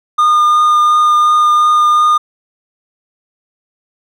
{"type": "tone with vibrato", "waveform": "triangle", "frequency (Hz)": 1216, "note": "D#6", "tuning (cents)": -40, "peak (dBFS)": -5, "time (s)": [0.18, 2.18], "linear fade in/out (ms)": 10, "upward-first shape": "triangle", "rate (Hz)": 2.8, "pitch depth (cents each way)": 11, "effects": []}